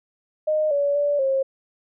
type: tone with pitch steps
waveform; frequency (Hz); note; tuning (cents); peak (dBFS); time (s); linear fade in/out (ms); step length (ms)
sine; 616 / 570 / 579 / 537; D#5 / C#5 / D5 / C5; -17 / +48 / -25 / +45; -18; 0.47-1.43; 10; 240
effects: none